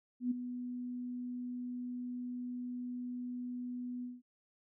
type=tone with ADSR envelope; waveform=sine; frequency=246.9 Hz; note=B3; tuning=in tune; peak=-28 dBFS; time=0.2-4.22 s; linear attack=110 ms; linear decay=12 ms; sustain=-10 dB; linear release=190 ms; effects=none